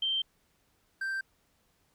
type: tone pair in turn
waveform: sine / triangle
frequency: 3136 / 1568 Hz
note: G7 / G6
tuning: 0 / 0 cents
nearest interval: octave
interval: 1200 cents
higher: first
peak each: -27 / -29 dBFS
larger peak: first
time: 0.02-0.22 / 1.01-1.21 s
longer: neither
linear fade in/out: 5 ms
effects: pink hiss -71 dBFS RMS until 1.94 s